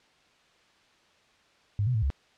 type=tone with pitch steps; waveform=sine; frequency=102.5 / 125.5 / 109.1 / 68.8 Hz; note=G#2 / B2 / A2 / C#2; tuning=-22 / +28 / -14 / -12 cents; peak=-23 dBFS; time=1.79-2.102 s; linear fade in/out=0 ms; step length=78 ms; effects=white hiss -62 dBFS RMS until 2.37 s + low-pass 4000 Hz 12 dB/octave